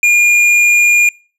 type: tone with hard clipping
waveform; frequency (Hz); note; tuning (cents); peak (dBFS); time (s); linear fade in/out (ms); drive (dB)
sine; 2419; D#7; -49; -8; 0.03-1.09; 2; 7
effects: noise-tail reverb RT60 0.4 s tail -26 dB re dry